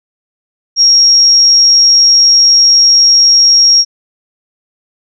sine tone, 5588 Hz, F8, in tune, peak -3 dBFS, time 0.76-3.85 s, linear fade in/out 50 ms, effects none

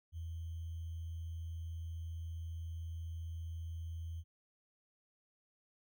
sine tone with sample-and-hold, 82.7 Hz, E2, 6 cents sharp, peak -40 dBFS, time 0.12-4.24 s, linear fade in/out 50 ms, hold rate 3150 Hz, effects none

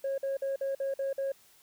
sine tone bursts, 545 Hz, C#5, 29 cents flat, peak -27 dBFS, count 7, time 0.04-1.32 s, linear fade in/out 5 ms, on 140 ms, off 50 ms, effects tanh soft clip ceiling -27 dBFS + white hiss -61 dBFS RMS until 1.62 s

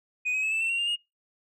sine tone with pitch steps, 2489 / 2538 / 2589 / 2640 / 2692 / 2746 / 2800 / 2856 Hz, D#7 / D#7 / E7 / E7 / E7 / F7 / F7 / F7, 0 / +34 / -32 / +2 / +36 / -30 / +4 / +38 cents, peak -22 dBFS, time 0.25-0.962 s, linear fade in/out 20 ms, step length 89 ms, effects noise-tail reverb RT60 0.2 s tail -20 dB re dry + tanh soft clip ceiling -24 dBFS

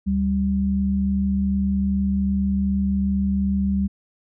sine tone pair together, 73.42 / 196 Hz, D2 / G3, 0 / 0 cents, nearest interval octave + perfect fourth, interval 1700 cents, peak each -25 / -19 dBFS, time 0.06-3.88 s, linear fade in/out 20 ms, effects none

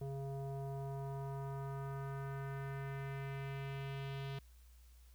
square tone with low-pass filter sweep, 137.3 Hz, C#3, 16 cents flat, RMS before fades -43 dBFS, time 0.01-4.39 s, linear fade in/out 5 ms, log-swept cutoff 570 to 3500 Hz, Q 2, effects added 60 Hz sine -58 dBFS peak until 5.14 s + white hiss -71 dBFS RMS until 5.14 s

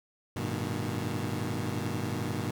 20% pulse tone cluster, 99.7 / 111 / 122.3 / 154.5 Hz, G2 / A2 / B2 / D#3, +30 / +16 / -16 / -12 cents, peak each -30 / -38 / -30 / -32 dBFS, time 0.36-2.51 s, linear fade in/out 5 ms, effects none

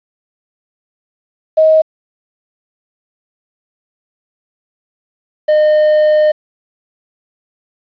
sine / triangle tone pair in turn, 631 / 610.2 Hz, D#5 / D#5, +24 / -34 cents, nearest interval minor second, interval 58 cents, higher first, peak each -5 dBFS, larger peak neither, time 1.57-1.82 / 5.48-6.32 s, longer second, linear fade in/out 10 ms, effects resampled to 11025 Hz + 7-bit

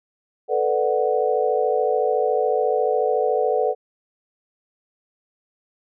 sine chord, B minor seventh, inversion third, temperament equal, 440 / 493.9 / 587.3 / 740 Hz, A4 / B4 / D5 / F#5, 0 / 0 / 0 / 0 cents, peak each -22 / -22 / -25 / -24 dBFS, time 0.48-3.75 s, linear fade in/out 50 ms, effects none

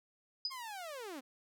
sine tone with exponential decay, 4978 Hz, D#8, in tune, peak -30 dBFS, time 0.45-0.57 s, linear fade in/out 2 ms, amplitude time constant 26 ms
sawtooth linear sweep, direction down, 1094 to 242.4 Hz, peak -39 dBFS, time 0.5-1.21 s, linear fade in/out 20 ms
effects none

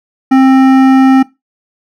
sine tone with hard clipping, 264.5 Hz, C4, 19 cents sharp, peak -5 dBFS, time 0.31-1.23 s, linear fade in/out 10 ms, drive 13 dB, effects noise-tail reverb RT60 0.2 s tail -19 dB re dry

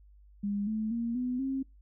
sine tone with pitch steps, 202.9 / 217.5 / 233.1 / 249.8 / 267.7 Hz, G#3 / A3 / A#3 / B3 / C4, -40 / -20 / 0 / +20 / +40 cents, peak -29 dBFS, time 0.43-1.63 s, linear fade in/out 10 ms, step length 240 ms, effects noise-tail reverb RT60 0.2 s tail -24 dB re dry + added 50 Hz sine -54 dBFS peak until 1.81 s

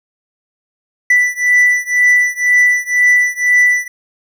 triangle beating tone pair, 1975.5 / 1977.5 Hz, B6 / B6, 0 / +2 cents, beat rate 2 Hz, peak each -10 / -11 dBFS, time 1.1-3.88 s, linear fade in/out 5 ms, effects none

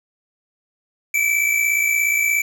square tone pair together, 2269 / 2326 Hz, C#7 / D7, +40 / -17 cents, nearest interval unison, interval 43 cents, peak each -23 / -18 dBFS, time 1.14-2.42 s, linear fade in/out 5 ms, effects 7-bit

